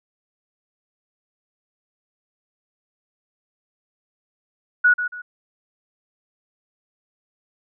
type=tone with echo; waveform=sine; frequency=1463 Hz; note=F#6; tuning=20 cents flat; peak=-11 dBFS; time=4.84-4.94 s; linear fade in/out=10 ms; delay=140 ms; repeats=2; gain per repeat=-10 dB; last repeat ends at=5.22 s; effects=none